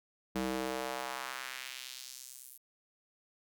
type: tone with high-pass filter sweep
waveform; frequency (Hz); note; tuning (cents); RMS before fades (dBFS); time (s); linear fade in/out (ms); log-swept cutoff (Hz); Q
square; 64.5; C2; -24; -40; 0.35-2.58; 10; 220 to 12000; 1.3
effects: none